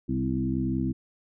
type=harmonic tone with a mistuned harmonic; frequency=65.41 Hz; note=C2; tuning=in tune; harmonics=1 / 2 / 3 / 4 / 5; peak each=-34 / -31 / -31 / -29 / -32 dBFS; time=0.08-0.93 s; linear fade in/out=20 ms; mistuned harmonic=4; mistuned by=-28 cents; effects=none